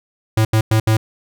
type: tone bursts at uneven times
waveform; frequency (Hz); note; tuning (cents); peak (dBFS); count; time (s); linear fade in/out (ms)
square; 110; A2; 0; -12; 4; 0.37-0.45 / 0.53-0.61 / 0.71-0.8 / 0.87-0.97; 5
effects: none